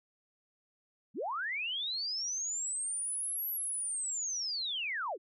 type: linear two-way sweep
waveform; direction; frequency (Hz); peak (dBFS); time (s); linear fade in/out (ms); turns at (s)
sine; up then down; 150 to 11820 to 287.8; -33; 1.14-5.18; 50; 3.49
effects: none